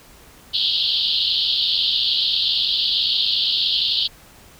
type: band-pass noise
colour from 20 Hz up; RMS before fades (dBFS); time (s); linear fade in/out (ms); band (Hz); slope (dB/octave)
pink; -20; 0.53-4.08; 20; 3000 to 4600; 96
effects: pink hiss -47 dBFS RMS until 4.59 s